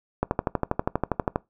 click train, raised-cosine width 1 ms, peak -8 dBFS, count 15, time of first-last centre 0.23-1.359 s, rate 12.4 Hz, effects noise-tail reverb RT60 0.2 s tail -22 dB re dry

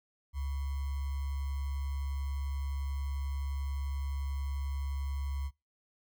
sine tone with sample-and-hold, 69.3 Hz, C#2, in tune, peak -32 dBFS, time 0.33-5.51 s, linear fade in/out 50 ms, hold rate 1050 Hz, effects noise-tail reverb RT60 0.3 s tail -26 dB re dry

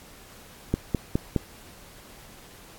click train, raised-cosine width 3 ms, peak -9 dBFS, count 4, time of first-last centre 0.74-1.362 s, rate 4.82 Hz, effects pink hiss -49 dBFS RMS until 2.78 s + AAC 64 kbps

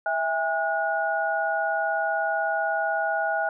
sine tone cluster, 654 / 810 / 1450 Hz, E5 / G#5 / F#6, -14 / -43 / -35 cents, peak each -27 dBFS, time 0.06-3.49 s, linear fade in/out 2 ms, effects none

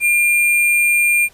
sine tone with sample-and-hold, 2400 Hz, D7, 37 cents sharp, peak -11 dBFS, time 0-1.29 s, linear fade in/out 50 ms, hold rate 11025 Hz, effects pink hiss -49 dBFS RMS until 1.33 s + resampled to 32000 Hz

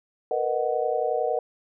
sine chord, B major seventh, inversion third, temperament just, 463 / 493.9 / 617.4 / 740.8 Hz, A#4 / B4 / D#5 / F#5, -12 / 0 / -14 / +2 cents, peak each -28 dBFS, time 0.31-1.39 s, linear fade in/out 2 ms, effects none

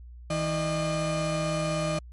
35% pulse tone pair together, 160.6 / 606.3 Hz, E3 / D#5, -45 / -45 cents, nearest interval octave + major seventh, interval 2300 cents, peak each -27 dBFS, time 0.3-1.99 s, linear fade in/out 5 ms, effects added 60 Hz sine -42 dBFS peak until 2.12 s + MP3 48 kbps

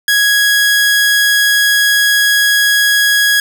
sawtooth tone, 1661.2 Hz, G#6, in tune, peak -5 dBFS, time 0.08-3.4 s, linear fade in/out 2 ms, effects none

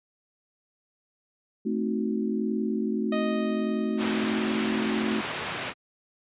sine chord, A diminished seventh, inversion none, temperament equal, 220 / 261.6 / 311.1 / 370 Hz, A3 / C4 / Eb4 / Gb4, 0 / 0 / 0 / 0 cents, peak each -27 / -32 / -33 / -32 dBFS, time 1.65-5.21 s, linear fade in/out 10 ms
sawtooth tone with exponential decay, 622.3 Hz, D#5, in tune, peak -23 dBFS, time 3.12-5.61 s, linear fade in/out 5 ms, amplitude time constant 540 ms
white low-pass noise, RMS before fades -33 dBFS, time 3.97-5.74 s, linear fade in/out 50 ms, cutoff 2800 Hz, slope 12 dB/octave
effects high-pass 100 Hz 12 dB/octave + resampled to 8000 Hz

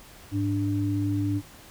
sine tone pair together, 103.83 / 293.7 Hz, G#2 / D4, 0 / 0 cents, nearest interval octave + tritone, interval 1800 cents, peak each -26 dBFS, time 0.31-1.42 s, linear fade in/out 50 ms, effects pink hiss -49 dBFS RMS until 1.7 s

